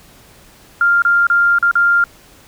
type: tone with dropouts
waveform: sine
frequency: 1396.9 Hz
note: F6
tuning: in tune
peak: -9 dBFS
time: 0.81-2.04 s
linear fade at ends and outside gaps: 2 ms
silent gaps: 1.021-1.05 / 1.269-1.3 / 1.586-1.626 / 1.713-1.754 s
effects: pink hiss -45 dBFS RMS until 2.47 s